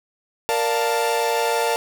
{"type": "chord", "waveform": "45% pulse", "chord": "Bb major seventh", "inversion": "none", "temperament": "equal with one note detuned", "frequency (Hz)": [466.2, 587.3, 698.5, 885.6], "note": ["Bb4", "D5", "F5", "A5"], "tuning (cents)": [0, 0, 0, 11], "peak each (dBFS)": [-23, -27, -27, -23], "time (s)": [0.49, 1.76], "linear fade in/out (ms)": 0, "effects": []}